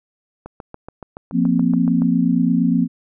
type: click train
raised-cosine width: 1 ms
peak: -19 dBFS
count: 12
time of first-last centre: 0.46-2.02 s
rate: 7.05 Hz
type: chord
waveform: sine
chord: F suspended fourth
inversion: none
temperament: equal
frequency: 174.61 / 233.1 / 261.6 Hz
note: F3 / Bb3 / C4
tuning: 0 / 0 / 0 cents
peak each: -18 dBFS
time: 1.32-2.88 s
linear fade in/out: 50 ms
effects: none